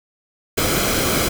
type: noise with comb filter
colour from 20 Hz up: pink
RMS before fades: -19 dBFS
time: 0.57-1.29 s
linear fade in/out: 10 ms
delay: 1.1 ms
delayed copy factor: -0.55
effects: none